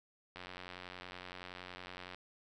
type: click train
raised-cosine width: 0.3 ms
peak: -30 dBFS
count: 163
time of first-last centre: 0.36-2.146 s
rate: 90.7 Hz
effects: none